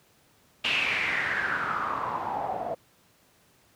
white noise with low-pass filter sweep, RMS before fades -29 dBFS, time 0.64-2.75 s, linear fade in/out 10 ms, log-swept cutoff 2900 to 640 Hz, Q 6.4, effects pink hiss -62 dBFS RMS until 3.75 s + high-pass 80 Hz 12 dB/octave

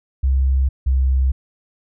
sine tone pair in turn, 66.4 / 65.64 Hz, C2 / C2, +26 / +6 cents, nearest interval unison, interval 20 cents, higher first, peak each -13 dBFS, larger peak neither, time 0.23-0.69 / 0.86-1.32 s, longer neither, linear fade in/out 10 ms, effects none

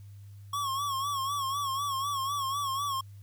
square tone with vibrato, 1108.7 Hz, C#6, in tune, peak -30 dBFS, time 0.53-3.01 s, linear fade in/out 5 ms, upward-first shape sine, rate 4 Hz, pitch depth 77 cents each way, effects added 100 Hz sine -45 dBFS peak until 3.22 s + white hiss -67 dBFS RMS until 3.22 s

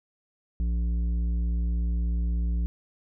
triangle tone with tanh clipping, 58.27 Hz, A#1, in tune, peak -25 dBFS, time 0.6-2.66 s, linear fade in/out 0 ms, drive 13 dB, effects none

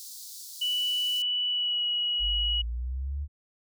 pink high-pass noise, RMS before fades -43 dBFS, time 0-1.22 s, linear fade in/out 0 ms, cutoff 4100 Hz, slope 48 dB/octave
sine tone with pitch glide, 2960 to 2914 Hz, F#7 to F#7, 0 to -27 cents, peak -25 dBFS, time 0.61-2.62 s, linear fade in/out 10 ms, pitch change -27 cents, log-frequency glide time 1.48-1.84 s
sine exponential sweep, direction up, 47.39 to 74.1 Hz, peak -29 dBFS, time 2.19-3.28 s, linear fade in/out 50 ms
effects none

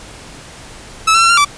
sawtooth tone with pitch steps, 1305 / 1347 / 1355 / 1385 / 1160 Hz, E6 / E6 / E6 / F6 / D6, -18 / +37 / +47 / -15 / -22 cents, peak -4 dBFS, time 1.07-1.45 s, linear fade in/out 10 ms, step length 76 ms, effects pink hiss -35 dBFS RMS until 1.57 s + resampled to 22050 Hz

